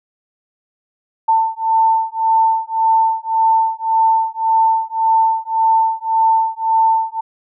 sine beating tone pair, 893 / 894.8 Hz, A5 / A5, +25 / +29 cents, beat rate 1.8 Hz, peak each -15 dBFS, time 1.28-7.21 s, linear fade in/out 10 ms, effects none

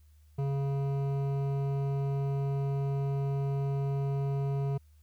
sine tone with hard clipping, 138.59 Hz, C#3, in tune, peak -30 dBFS, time 0.38-4.78 s, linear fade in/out 10 ms, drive 12 dB, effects added 75 Hz sine -56 dBFS peak until 5.02 s + white hiss -73 dBFS RMS until 5.02 s

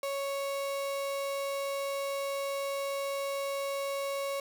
35% pulse tone, 554.4 Hz, C#5, in tune, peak -30 dBFS, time 0.03-4.4 s, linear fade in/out 2 ms, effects none

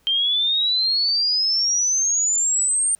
sine exponential sweep, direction up, 3136 to 8870 Hz, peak -17 dBFS, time 0.07-2.95 s, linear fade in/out 0 ms, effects pink hiss -61 dBFS RMS until 2.99 s

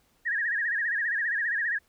sine tone with vibrato, 1760 Hz, A6, in tune, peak -25 dBFS, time 0.25-1.79 s, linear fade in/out 20 ms, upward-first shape sine, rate 15 Hz, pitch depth 140 cents each way, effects pink hiss -67 dBFS RMS until 1.88 s

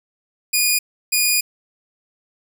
10% pulse tone pair in turn, 2452 / 2452 Hz, D#7 / D#7, -26 / -26 cents, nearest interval unison, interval 0 cents, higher neither, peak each -6 dBFS, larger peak neither, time 0.53-0.79 / 1.12-1.41 s, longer second, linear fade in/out 10 ms, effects none

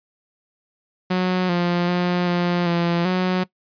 sawtooth tone with pitch steps, 183.2 / 174.9 / 177.7 / 175.6 / 171.3 / 183.6 Hz, F#3 / F3 / F3 / F3 / F3 / F#3, -17 / +3 / +30 / +10 / -33 / -13 cents, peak -14 dBFS, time 1.1-3.44 s, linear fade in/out 10 ms, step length 390 ms, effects noise-tail reverb RT60 0.1 s tail -20 dB re dry + resampled to 11025 Hz

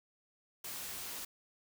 white noise, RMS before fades -43 dBFS, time 0.64-1.25 s, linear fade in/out 5 ms, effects none

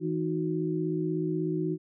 sine tone cluster, 162.6 / 311 / 367.4 Hz, E3 / D#4 / F#4, -23 / -1 / -12 cents, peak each -31 dBFS, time 0-1.78 s, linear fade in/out 50 ms, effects none

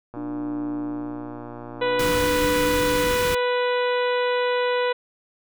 click train, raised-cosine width 1 ms, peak -24 dBFS, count 253, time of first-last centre 0.14-2.258 s, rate 119 Hz
sine tone with tremolo, 296.7 Hz, D4, 18 cents sharp, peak -25 dBFS, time 0.16-3.13 s, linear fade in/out 10 ms, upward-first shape sine, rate 0.52 Hz, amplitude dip 85%
harmonic tone, 493.1 Hz, B4, 3 cents flat, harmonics 1 / 2 / 3 / 4 / 5 / 6 / 7 / 8, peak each -21 / -27 / -31 / -33 / -35 / -37 / -38 / -39 dBFS, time 1.81-4.93 s, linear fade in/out 10 ms
pink band-stop noise, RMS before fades -28 dBFS, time 1.99-3.35 s, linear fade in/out 5 ms, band 450 to 960 Hz, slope 48 dB/octave
effects none

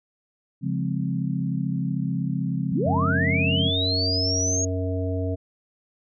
sine chord, Db major seventh, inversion none, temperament equal, 138.59 / 174.61 / 207.7 / 261.6 Hz, Db3 / F3 / Ab3 / C4, 0 / 0 / 0 / 0 cents, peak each -27 / -27 / -31 / -31 dBFS, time 0.61-3.72 s, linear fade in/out 50 ms
sine linear sweep, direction up, 119.7 to 6645 Hz, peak -23 dBFS, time 2.72-4.65 s, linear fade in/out 5 ms
harmonic tone, 92.5 Hz, F#2, in tune, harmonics 1 / 3 / 5 / 7, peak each -25 / -30 / -32 / -33 dBFS, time 2.85-5.36 s, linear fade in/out 20 ms
effects none

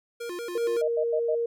square tone with vibrato, 407.5 Hz, G#4, 33 cents flat, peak -33 dBFS, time 0.2-0.82 s, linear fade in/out 10 ms, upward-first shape square, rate 5.3 Hz, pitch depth 250 cents each way
sine tone, 467.4 Hz, A#4, 5 cents sharp, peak -24 dBFS, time 0.55-1.46 s, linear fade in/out 5 ms
sine tone bursts, 622.3 Hz, D#5, in tune, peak -25 dBFS, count 4, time 0.81-1.353 s, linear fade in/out 10 ms, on 72 ms, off 85 ms
effects none

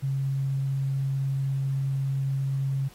sine tone, 136 Hz, C#3, 33 cents flat, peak -24 dBFS, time 0.02-2.89 s, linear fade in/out 20 ms, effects pink hiss -54 dBFS RMS until 2.94 s + AAC 48 kbps

